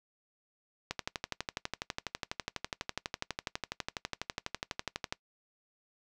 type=click train; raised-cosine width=0.2 ms; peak=-16 dBFS; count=52; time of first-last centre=0.91-5.125 s; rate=12.1 Hz; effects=noise-tail reverb RT60 0.1 s tail -21 dB re dry